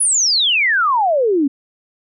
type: exponential sweep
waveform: sine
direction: down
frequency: 10548 to 264.3 Hz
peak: -12 dBFS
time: 0-1.48 s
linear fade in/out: 10 ms
effects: none